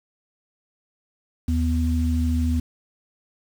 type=tone pair together; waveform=sine; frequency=77.52 / 246.1 Hz; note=D#2 / B3; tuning=-6 / -6 cents; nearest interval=octave + minor sixth; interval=2000 cents; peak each=-20 / -24 dBFS; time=1.48-2.6 s; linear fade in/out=5 ms; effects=7-bit